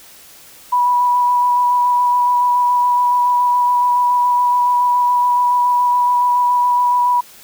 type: tone with vibrato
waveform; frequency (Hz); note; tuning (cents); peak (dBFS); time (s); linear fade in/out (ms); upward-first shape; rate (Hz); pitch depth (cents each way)
sine; 980; B5; -14; -11; 0.72-7.21; 10; square; 7.1; 10
effects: white hiss -42 dBFS RMS until 7.43 s